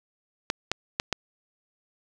clicks, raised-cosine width 0.2 ms, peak -7 dBFS, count 4, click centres 0.501 / 0.716 / 0.999 / 1.127 s, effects none

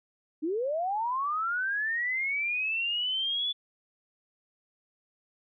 sine linear sweep, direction up, 289.5 to 3465 Hz, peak -27 dBFS, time 0.42-3.53 s, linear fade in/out 20 ms, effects none

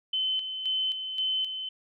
sine tone with tremolo, 3055 Hz, G7, 45 cents flat, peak -25 dBFS, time 0.13-1.69 s, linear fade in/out 5 ms, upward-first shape square, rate 1.9 Hz, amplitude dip 55%, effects none

